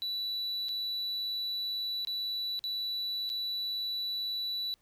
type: tone with dropouts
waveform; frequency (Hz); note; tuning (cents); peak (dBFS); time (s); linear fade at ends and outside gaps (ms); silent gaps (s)
sine; 3951; B7; 0; -29; 0.02-4.74; 0; 0.685-0.691 / 2.049-2.072 / 2.592-2.64 / 3.293-3.3
effects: tanh soft clip ceiling -31 dBFS + pink hiss -71 dBFS RMS until 4.81 s